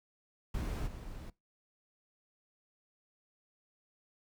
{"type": "noise with level steps", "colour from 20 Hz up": "brown", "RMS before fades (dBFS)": [-36, -45], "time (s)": [0.54, 1.3], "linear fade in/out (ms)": 5, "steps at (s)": 0.86, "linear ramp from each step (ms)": 20, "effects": ["noise-tail reverb RT60 0.2 s tail -21 dB re dry"]}